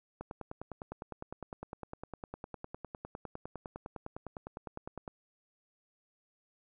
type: click train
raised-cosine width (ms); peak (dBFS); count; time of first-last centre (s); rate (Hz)
1; -27; 49; 0.21-5.078; 9.86
effects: none